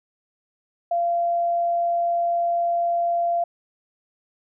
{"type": "tone", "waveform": "sine", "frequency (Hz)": 688, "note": "F5", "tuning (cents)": -26, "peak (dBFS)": -19, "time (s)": [0.91, 3.44], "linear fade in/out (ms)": 5, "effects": []}